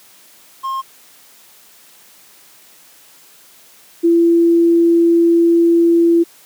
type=tone pair in turn; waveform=triangle / sine; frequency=1067 / 337.6 Hz; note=C6 / E4; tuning=+34 / +41 cents; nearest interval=octave + minor sixth; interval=1993 cents; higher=first; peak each=-17 / -8 dBFS; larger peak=second; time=0.63-0.82 / 4.03-6.24 s; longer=second; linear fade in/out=20 ms; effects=white hiss -46 dBFS RMS until 6.45 s + high-pass 150 Hz 12 dB/octave